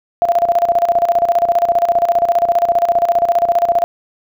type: tone with tremolo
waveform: sine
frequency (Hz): 688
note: F5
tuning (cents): -26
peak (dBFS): -8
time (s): 0.22-3.84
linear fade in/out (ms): 0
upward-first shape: square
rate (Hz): 15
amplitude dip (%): 75
effects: none